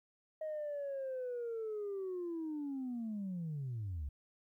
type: linear sweep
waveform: sine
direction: down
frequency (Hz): 630 to 65.41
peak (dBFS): -36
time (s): 0.41-4.09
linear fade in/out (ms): 5
effects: tanh soft clip ceiling -35 dBFS + 13-bit